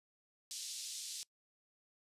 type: band-pass noise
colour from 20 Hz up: pink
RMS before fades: -45 dBFS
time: 0.51-1.23 s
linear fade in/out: 0 ms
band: 3800 to 9400 Hz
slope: 24 dB/octave
effects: noise-tail reverb RT60 0.1 s tail -23 dB re dry + resampled to 32000 Hz